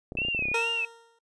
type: clicks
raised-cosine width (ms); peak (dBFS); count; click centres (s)
2; -24; 12; 0.121 / 0.153 / 0.187 / 0.218 / 0.25 / 0.285 / 0.348 / 0.392 / 0.424 / 0.455 / 0.485 / 0.516
type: tone with vibrato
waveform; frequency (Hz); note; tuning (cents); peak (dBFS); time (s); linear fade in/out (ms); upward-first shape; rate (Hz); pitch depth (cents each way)
sine; 2616; E7; -14; -26; 0.17-0.85; 2; sine; 2.3; 120
type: tone with exponential decay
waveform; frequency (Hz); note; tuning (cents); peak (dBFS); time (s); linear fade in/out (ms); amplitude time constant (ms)
20% pulse; 462; A#4; -16; -20; 0.54-1.19; 5; 140
effects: noise-tail reverb RT60 0.1 s tail -26 dB re dry + resampled to 22050 Hz